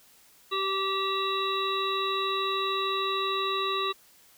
harmonic tone, 387.6 Hz, G4, 20 cents flat, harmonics 1 / 3 / 5 / 7 / 9 / 10, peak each -32 / -29 / -41 / -37 / -43 / -32 dBFS, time 0.51-3.93 s, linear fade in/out 20 ms, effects white hiss -58 dBFS RMS until 4.37 s

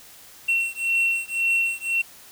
triangle beating tone pair, 2718 / 2719.9 Hz, F7 / F7, -48 / -46 cents, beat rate 1.9 Hz, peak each -22 dBFS, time 0.48-2.02 s, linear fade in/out 10 ms, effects white hiss -47 dBFS RMS until 2.31 s

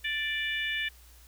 harmonic tone, 587.3 Hz, D5, in tune, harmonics 3 / 4 / 5 / 6, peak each -32 / -34 / -36 / -38 dBFS, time 0.04-0.89 s, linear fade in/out 10 ms, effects added 60 Hz sine -53 dBFS peak until 1.27 s + white hiss -58 dBFS RMS until 1.27 s

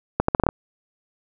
accelerating click train, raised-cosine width 1 ms, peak -3 dBFS, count 7, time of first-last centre 0.2-0.489 s, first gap 84 ms, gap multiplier 0.77, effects none

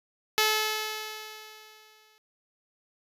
5% pulse tone with exponential decay, 431.7 Hz, A4, 33 cents flat, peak -9 dBFS, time 0.38-2.18 s, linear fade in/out 0 ms, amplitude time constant 390 ms, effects resampled to 32000 Hz

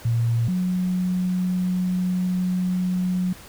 sine tone pair in turn, 116.54 / 182.38 Hz, A#2 / F#3, 0 / -25 cents, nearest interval minor sixth, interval 775 cents, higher second, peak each -18 / -20 dBFS, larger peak first, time 0.05-0.48 / 0.48-3.33 s, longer second, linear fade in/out 5 ms, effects pink hiss -44 dBFS RMS until 3.48 s

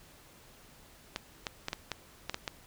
clicks, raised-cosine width 0.2 ms, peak -16 dBFS, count 8, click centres 1.161 / 1.468 / 1.684 / 1.731 / 1.917 / 2.296 / 2.344 / 2.478 s, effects pink hiss -57 dBFS RMS until 2.66 s

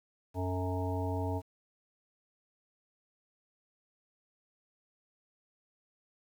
harmonic tone with a mistuned harmonic, 92.5 Hz, F#2, in tune, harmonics 1 / 3 / 5 / 7 / 9 / 10, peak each -33 / -38 / -40 / -41 / -43 / -43 dBFS, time 0.34-1.42 s, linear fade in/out 50 ms, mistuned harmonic 5, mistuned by -63 cents, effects 10-bit

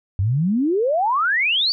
sine exponential sweep, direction up, 90.1 to 4699 Hz, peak -16 dBFS, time 0.19-1.72 s, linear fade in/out 0 ms, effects none

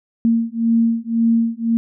sine beating tone pair, 228.6 / 230.5 Hz, A#3 / A#3, -34 / -19 cents, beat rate 1.9 Hz, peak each -17 dBFS, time 0.25-1.77 s, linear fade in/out 0 ms, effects none

